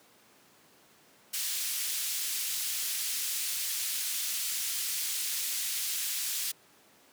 white band-pass noise, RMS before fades -33 dBFS, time 1.33-6.52 s, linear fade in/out 10 ms, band 2600 to 15000 Hz, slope 12 dB/octave, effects pink hiss -60 dBFS RMS until 7.12 s + high-pass 200 Hz 12 dB/octave

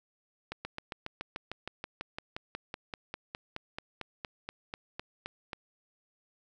slowing click train, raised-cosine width 0.3 ms, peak -21 dBFS, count 27, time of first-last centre 0.52-5.532 s, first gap 130 ms, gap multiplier 1.03, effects none

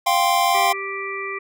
square chord, F suspended second, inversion none, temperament equal, 698.5 / 784 / 1046.5 Hz, F5 / G5 / C6, 0 / 0 / 0 cents, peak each -21 dBFS, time 0.06-0.73 s, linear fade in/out 10 ms
harmonic tone, 392 Hz, G4, in tune, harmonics 1 / 3 / 5 / 6, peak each -31 / -31 / -31 / -31 dBFS, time 0.54-1.39 s, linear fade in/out 10 ms
effects none

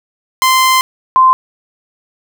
sawtooth / sine tone pair in turn, 1039 / 1039 Hz, C6 / C6, -12 / -12 cents, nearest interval unison, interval 0 cents, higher neither, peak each -4 dBFS, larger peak neither, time 0.42-0.81 / 1.16-1.33 s, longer first, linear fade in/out 0 ms, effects none

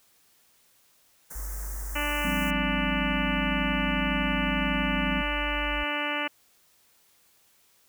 white band-stop noise, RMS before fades -41 dBFS, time 1.3-2.51 s, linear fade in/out 10 ms, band 1900 to 5800 Hz, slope 48 dB/octave
sine tone, 50 Hz, G1, 35 cents sharp, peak -32 dBFS, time 1.35-5.84 s, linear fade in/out 10 ms
harmonic tone, 293.7 Hz, D4, in tune, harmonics 1 / 2 / 3 / 4 / 5 / 6 / 7 / 8 / 9 / 10, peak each -36 / -36 / -36 / -36 / -36 / -36 / -36 / -36 / -36 / -36 dBFS, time 1.95-6.28 s, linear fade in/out 10 ms
sine chord, F suspended second, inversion none, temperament just, 174.61 / 196.44 / 261.9 Hz, F3 / G3 / C4, 0 / +4 / +2 cents, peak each -34 / -32 / -31 dBFS, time 2.24-5.22 s, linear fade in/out 10 ms
effects white hiss -63 dBFS RMS until 7.88 s

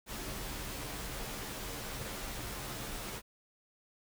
pink noise with comb filter, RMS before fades -41 dBFS, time 0.06-3.22 s, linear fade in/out 50 ms, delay 12 ms, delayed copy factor -0.6, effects none

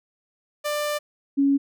sawtooth / sine tone pair in turn, 593 / 278.2 Hz, D5 / C#4, +17 / +6 cents, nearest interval octave + minor second, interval 1311 cents, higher first, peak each -20 / -16 dBFS, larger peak second, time 0.64-0.99 / 1.37-1.58 s, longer first, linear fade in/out 20 ms, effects none

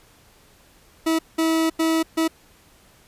40% pulse tone bursts at uneven times, 323.6 Hz, E4, 32 cents flat, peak -17 dBFS, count 4, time 1.06-1.19 / 1.38-1.7 / 1.79-2.03 / 2.17-2.28 s, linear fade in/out 10 ms, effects pink hiss -54 dBFS RMS until 3.07 s + resampled to 32000 Hz

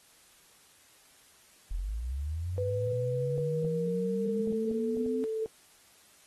sine linear sweep, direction up, 40 to 259.6 Hz, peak -31 dBFS, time 1.71-5.24 s, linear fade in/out 0 ms
sine tone with pitch glide, 497.8 to 440.9 Hz, B4 to A4, +14 to +4 cents, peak -30 dBFS, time 2.58-5.46 s, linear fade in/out 0 ms, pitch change -210 cents, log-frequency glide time 3.03-4.72 s
clicks, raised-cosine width 2 ms, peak -31 dBFS, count 7, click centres 3.379 / 3.648 / 4.474 / 4.525 / 4.713 / 4.97 / 5.063 s
effects white hiss -60 dBFS RMS until 6.26 s + AAC 32 kbps

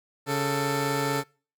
15% pulse tone pair together, 139.82 / 443.9 Hz, C#3 / A4, +15 / +15 cents, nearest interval octave + minor sixth, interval 2000 cents, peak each -21 dBFS, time 0.26-1.24 s, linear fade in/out 50 ms, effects noise-tail reverb RT60 0.4 s tail -25 dB re dry

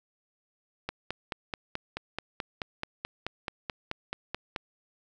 click train, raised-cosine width 0.3 ms, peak -16 dBFS, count 18, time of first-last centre 0.89-4.562 s, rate 4.63 Hz, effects none

